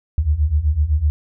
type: beating tone pair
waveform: sine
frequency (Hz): 70.7 / 78.6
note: C#2 / D#2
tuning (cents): +35 / +18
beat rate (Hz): 7.9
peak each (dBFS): -19 / -16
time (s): 0.18-1.1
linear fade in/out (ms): 0
effects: none